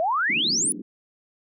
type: exponential sweep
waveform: sine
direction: up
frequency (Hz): 622.3 to 10430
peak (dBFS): -20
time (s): 0-0.72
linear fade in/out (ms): 0
type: band-pass noise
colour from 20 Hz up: pink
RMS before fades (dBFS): -34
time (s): 0.29-0.82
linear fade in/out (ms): 10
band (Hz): 170 to 360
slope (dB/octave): 48
effects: none